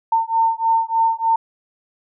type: beating tone pair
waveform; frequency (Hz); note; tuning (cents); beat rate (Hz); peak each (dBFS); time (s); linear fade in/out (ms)
sine; 904 / 907.3; A5 / A#5; +47 / -47; 3.3; -18 / -18; 0.12-1.36; 5
effects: none